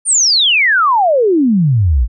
sine exponential sweep, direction down, 9420 to 52 Hz, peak -8 dBFS, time 0.05-2.08 s, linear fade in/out 50 ms, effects none

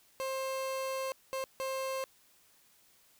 30% pulse tone bursts at uneven times, 530 Hz, C5, 22 cents sharp, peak -31 dBFS, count 3, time 0.2-1.12 / 1.33-1.44 / 1.6-2.04 s, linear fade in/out 0 ms, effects white hiss -65 dBFS RMS until 3.19 s

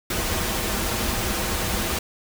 pink noise with comb filter, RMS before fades -25 dBFS, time 0.1-1.99 s, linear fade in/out 5 ms, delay 7 ms, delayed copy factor -0.55, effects none

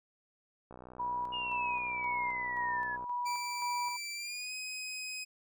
click train, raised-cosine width 1 ms, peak -35 dBFS, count 146, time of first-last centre 0.71-3.041 s, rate 62.2 Hz
sine tone with tremolo, 974 Hz, B5, 24 cents flat, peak -32 dBFS, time 0.99-3.97 s, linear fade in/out 10 ms, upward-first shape square, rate 1.9 Hz, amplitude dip 45%
sine exponential sweep, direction down, 2869 to 1679 Hz, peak -35 dBFS, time 1.32-2.97 s, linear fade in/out 20 ms
20% pulse tone with pitch glide, 2337 to 2519 Hz, D7 to D#7, -9 to +21 cents, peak -33 dBFS, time 3.25-5.25 s, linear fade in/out 20 ms, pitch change +130 cents, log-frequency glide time 4.14-4.53 s
effects none

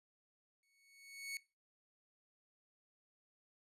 sawtooth tone with exponential growth, 2217 Hz, C#7, in tune, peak -36 dBFS, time 0.63-1.37 s, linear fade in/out 1 ms, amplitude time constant 160 ms, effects noise-tail reverb RT60 0.3 s tail -21 dB re dry + resampled to 32000 Hz

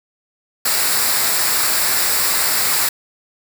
white noise with comb filter, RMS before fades -17 dBFS, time 0.65-2.89 s, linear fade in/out 5 ms, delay 0.32 ms, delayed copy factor -0.55, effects none

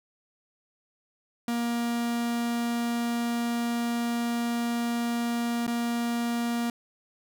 45% pulse tone with dropouts, 236 Hz, A#3, 22 cents sharp, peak -26 dBFS, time 1.48-6.7 s, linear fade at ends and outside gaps 2 ms, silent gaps 5.667-5.677 s, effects none

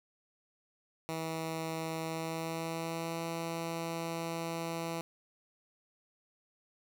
10% pulse tone with pitch glide, 161.7 to 166.15 Hz, E3 to E3, -33 to +14 cents, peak -27 dBFS, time 1.09-5.01 s, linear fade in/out 0 ms, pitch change +47 cents, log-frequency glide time 2.02-3.23 s, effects none

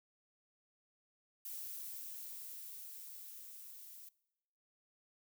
violet noise with level ramp, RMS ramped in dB -45 to -54 dBFS, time 1.45-4.09 s, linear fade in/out 5 ms, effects noise-tail reverb RT60 0.9 s tail -22 dB re dry

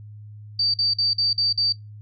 sine tone bursts, 4629 Hz, D8, 26 cents flat, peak -18 dBFS, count 6, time 0.59-1.725 s, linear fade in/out 5 ms, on 150 ms, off 47 ms, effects noise-tail reverb RT60 0.2 s tail -22 dB re dry + added 105 Hz sine -38 dBFS peak until 2.01 s

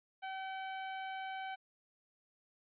sawtooth tone, 765 Hz, G5, 42 cents flat, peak -36 dBFS, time 0.22-1.56 s, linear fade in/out 20 ms, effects resampled to 8000 Hz

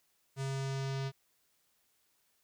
square tone with low-pass filter sweep, 135.4 Hz, C#3, 40 cents flat, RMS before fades -36 dBFS, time 0.36-1.12 s, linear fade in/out 50 ms, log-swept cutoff 8400 to 4700 Hz, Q 1.6, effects white hiss -74 dBFS RMS until 2.43 s

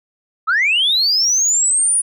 sine linear sweep, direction up, 1229 to 9810 Hz, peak -11 dBFS, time 0.47-2.02 s, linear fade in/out 20 ms, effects tanh soft clip ceiling -9 dBFS

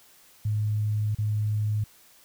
sine tone with dropouts, 106.1 Hz, G#2, 38 cents sharp, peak -23 dBFS, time 0.45-1.84 s, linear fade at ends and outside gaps 5 ms, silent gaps 1.149-1.185 s, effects white hiss -56 dBFS RMS until 2.24 s

